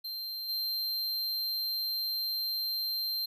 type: tone with level steps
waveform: square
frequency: 4152 Hz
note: C8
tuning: 14 cents flat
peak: -36 / -31 dBFS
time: 0.04-3.26 s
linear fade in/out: 10 ms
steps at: 0.48 s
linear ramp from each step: 20 ms
effects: none